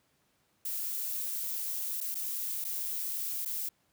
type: noise with dropouts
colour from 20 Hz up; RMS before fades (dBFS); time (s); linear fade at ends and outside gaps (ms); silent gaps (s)
violet; -35; 0.65-3.69; 5; 2.005-2.01 / 2.146-2.152 / 2.643-2.648 / 3.451-3.457
effects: pink hiss -72 dBFS RMS until 3.92 s + high-pass 80 Hz 12 dB/octave